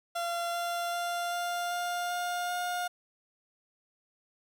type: tone with pitch steps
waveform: 30% pulse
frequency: 687 / 691.4 / 695.8 / 700.2 / 704.7 / 709.2 / 713.7 Hz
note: F5 / F5 / F5 / F5 / F5 / F5 / F5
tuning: -29 / -18 / -7 / +4 / +15 / +26 / +37 cents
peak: -28 dBFS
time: 0.15-2.88 s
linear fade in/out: 10 ms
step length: 390 ms
effects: none

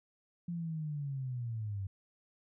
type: linear sweep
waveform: sine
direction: down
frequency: 174.61 to 94.5 Hz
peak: -35 dBFS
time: 0.48-1.87 s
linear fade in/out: 5 ms
effects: none

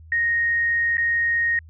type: tone with dropouts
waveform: sine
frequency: 1864.7 Hz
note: A#6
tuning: in tune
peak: -18 dBFS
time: 0.12-1.59 s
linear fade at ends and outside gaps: 2 ms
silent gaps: 0.971-0.98 s
effects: added 80 Hz sine -42 dBFS peak until 1.69 s

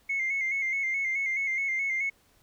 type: tone with vibrato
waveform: sine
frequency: 2147 Hz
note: C7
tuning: 44 cents sharp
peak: -25 dBFS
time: 0.09-2.1 s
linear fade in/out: 10 ms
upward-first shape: square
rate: 4.7 Hz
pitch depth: 41 cents each way
effects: tanh soft clip ceiling -22 dBFS + pink hiss -64 dBFS RMS until 2.42 s

